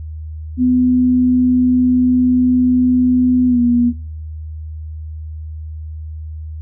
sine tone with pitch glide, 251.4 to 240.9 Hz, B3 to B3, +31 to -43 cents, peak -10 dBFS, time 0.57-3.93 s, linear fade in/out 50 ms, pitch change -74 cents, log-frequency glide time 3.47-3.6 s, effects noise-tail reverb RT60 0.5 s tail -18 dB re dry + added 78 Hz sine -25 dBFS peak until 6.61 s

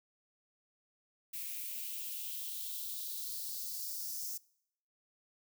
violet noise with high-pass filter sweep, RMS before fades -41 dBFS, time 1.33-4.38 s, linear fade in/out 10 ms, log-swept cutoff 2200 to 5800 Hz, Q 3.3, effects noise-tail reverb RT60 0.7 s tail -23 dB re dry

